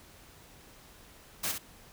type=noise with echo; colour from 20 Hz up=white; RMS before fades=-32 dBFS; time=1.43-1.52 s; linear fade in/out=10 ms; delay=64 ms; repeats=1; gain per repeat=-6 dB; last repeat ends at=1.584 s; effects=pink hiss -55 dBFS RMS until 1.92 s